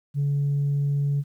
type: tone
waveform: sine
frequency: 142.3 Hz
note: C#3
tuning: 46 cents sharp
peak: -19 dBFS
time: 0.14-1.24 s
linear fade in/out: 50 ms
effects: tanh soft clip ceiling -18 dBFS + 10-bit